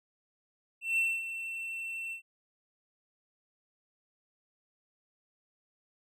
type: tone with ADSR envelope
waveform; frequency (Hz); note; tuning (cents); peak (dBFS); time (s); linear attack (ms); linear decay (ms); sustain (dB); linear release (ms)
triangle; 2694; E7; +37; -23; 0.81-2.22; 170; 240; -11; 100
effects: none